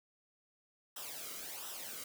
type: noise with flanger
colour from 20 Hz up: white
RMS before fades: -45 dBFS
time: 0.96-2.04 s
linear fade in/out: 5 ms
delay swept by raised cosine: 0.44 to 1.16 ms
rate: 1.4 Hz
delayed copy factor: -0.7
effects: none